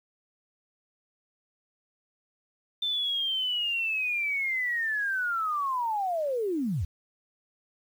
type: linear sweep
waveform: sine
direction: down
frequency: 3566 to 66.8 Hz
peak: -26 dBFS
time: 2.82-6.85 s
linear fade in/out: 5 ms
effects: 9-bit